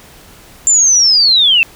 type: linear sweep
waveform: sine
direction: down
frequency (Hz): 7310 to 2596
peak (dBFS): -6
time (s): 0.67-1.63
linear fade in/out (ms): 0
effects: pink hiss -40 dBFS RMS until 1.75 s